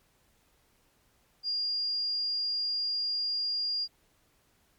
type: tone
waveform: sine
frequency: 4818 Hz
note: D8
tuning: 43 cents sharp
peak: -28 dBFS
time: 1.43-3.88 s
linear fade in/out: 50 ms
effects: pink hiss -68 dBFS RMS until 4.78 s + MP3 96 kbps